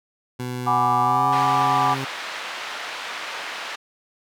20% pulse tone with pitch glide, 124.7 to 134.42 Hz, B2 to C3, +17 to +47 cents, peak -22 dBFS, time 0.39-2.05 s, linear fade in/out 10 ms, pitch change +130 cents, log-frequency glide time 1.01-1.28 s
sine chord, G# half-diminished seventh, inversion third, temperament equal, 740 / 830.6 / 987.8 / 1174.7 Hz, F#5 / G#5 / B5 / D6, 0 / 0 / 0 / 0 cents, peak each -23 / -23 / -23 / -21 dBFS, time 0.66-1.95 s, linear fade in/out 20 ms
pink band-pass noise, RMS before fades -32 dBFS, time 1.32-3.76 s, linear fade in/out 10 ms, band 950 to 3500 Hz, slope 12 dB/octave
effects none

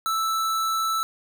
square tone, 1318.5 Hz, E6, in tune, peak -23 dBFS, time 0.06-1.03 s, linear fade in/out 0 ms, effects none

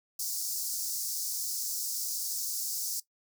pink high-pass noise, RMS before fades -34 dBFS, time 0.19-3 s, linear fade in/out 5 ms, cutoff 4900 Hz, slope 48 dB/octave, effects noise-tail reverb RT60 0.1 s tail -17 dB re dry

